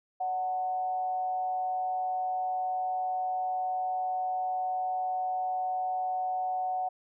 sine tone with frequency modulation, 740 Hz, F#5, in tune, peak -28 dBFS, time 0.2-6.89 s, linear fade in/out 10 ms, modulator 161 Hz, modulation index 0.3, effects none

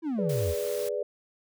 triangle exponential sweep, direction down, 341.7 to 72.8 Hz, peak -25 dBFS, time 0.02-0.55 s, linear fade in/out 50 ms
sine chord, G# diminished, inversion none, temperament equal, 415.3 / 493.9 / 587.3 Hz, G#4 / B4 / D5, 0 / 0 / 0 cents, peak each -32 dBFS, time 0.18-1.03 s, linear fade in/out 5 ms
white noise, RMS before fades -41 dBFS, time 0.29-0.89 s, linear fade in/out 5 ms
effects none

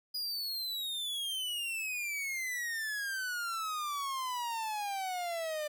45% pulse exponential sweep, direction down, 4947 to 594 Hz, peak -34 dBFS, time 0.14-5.68 s, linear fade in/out 10 ms, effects none

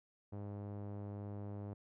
sawtooth tone with low-pass filter, 101.8 Hz, G#2, 34 cents flat, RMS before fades -45 dBFS, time 0.32-1.74 s, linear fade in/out 10 ms, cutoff 700 Hz, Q 0.91, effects none

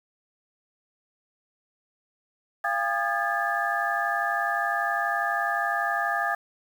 sine tone cluster, 690 / 802 / 1221 / 1635 / 1735 Hz, F5 / G5 / D#6 / G#6 / A6, -21 / +39 / -33 / -28 / -25 cents, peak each -30 dBFS, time 2.64-6.35 s, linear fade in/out 5 ms, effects 8-bit

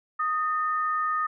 sine tone pair together, 1244.5 / 1811.6 Hz, D#6 / A#6, 0 / -50 cents, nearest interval perfect fifth, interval 650 cents, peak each -24 / -33 dBFS, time 0.19-1.27 s, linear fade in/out 10 ms, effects none

